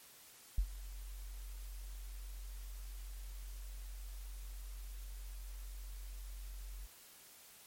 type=tone with ADSR envelope; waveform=sine; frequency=46.25 Hz; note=F#1; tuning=in tune; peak=-26 dBFS; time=0.58-6.87 s; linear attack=4 ms; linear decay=70 ms; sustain=-18 dB; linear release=19 ms; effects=white hiss -59 dBFS RMS until 7.66 s + MP3 64 kbps